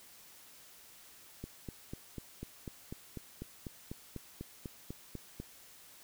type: click train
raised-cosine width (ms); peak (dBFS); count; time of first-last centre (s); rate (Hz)
3; -28; 17; 1.44-5.4; 4.04
effects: white hiss -57 dBFS RMS until 6.03 s